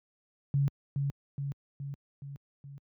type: tone with echo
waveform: sine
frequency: 140 Hz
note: C#3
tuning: 18 cents sharp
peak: -23 dBFS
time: 0.54-0.68 s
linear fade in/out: 0 ms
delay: 420 ms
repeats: 5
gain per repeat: -4 dB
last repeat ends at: 2.78 s
effects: high-pass 80 Hz 12 dB/octave